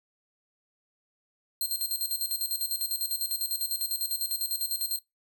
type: tone with tremolo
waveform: 10% pulse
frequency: 4186 Hz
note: C8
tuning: in tune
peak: -20 dBFS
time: 1.61-4.99 s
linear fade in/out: 2 ms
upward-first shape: square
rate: 10 Hz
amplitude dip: 70%
effects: noise-tail reverb RT60 0.2 s tail -23 dB re dry